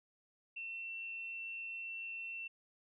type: tone with amplitude modulation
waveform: sine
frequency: 2699 Hz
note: E7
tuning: 40 cents sharp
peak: -40 dBFS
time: 0.56-2.48 s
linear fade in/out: 10 ms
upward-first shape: sine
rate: 107 Hz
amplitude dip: 25%
effects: none